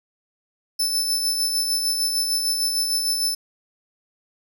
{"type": "tone with tremolo", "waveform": "sawtooth", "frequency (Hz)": 5274, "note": "E8", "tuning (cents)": 0, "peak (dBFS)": -16, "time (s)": [0.79, 3.35], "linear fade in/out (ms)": 10, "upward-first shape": "sine", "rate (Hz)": 6.6, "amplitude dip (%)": 40, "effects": []}